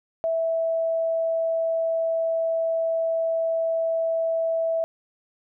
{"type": "tone", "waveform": "sine", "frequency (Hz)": 656, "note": "E5", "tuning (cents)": -9, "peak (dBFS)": -21, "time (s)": [0.24, 4.84], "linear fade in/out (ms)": 0, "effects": []}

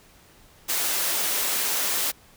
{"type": "high-pass noise", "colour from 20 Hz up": "white", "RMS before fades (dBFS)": -25, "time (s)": [0.68, 2.12], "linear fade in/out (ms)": 20, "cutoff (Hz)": 290, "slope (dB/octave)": 12, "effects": ["pink hiss -54 dBFS RMS until 2.36 s"]}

